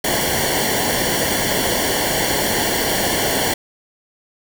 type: noise with comb filter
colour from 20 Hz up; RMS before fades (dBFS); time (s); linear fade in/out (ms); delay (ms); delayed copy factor
pink; -19; 0.04-3.54; 5; 0.79; -0.8
effects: none